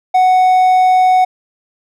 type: tone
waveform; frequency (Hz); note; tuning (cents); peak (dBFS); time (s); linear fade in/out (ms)
triangle; 741; F#5; +2; -5; 0.14-1.25; 10
effects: none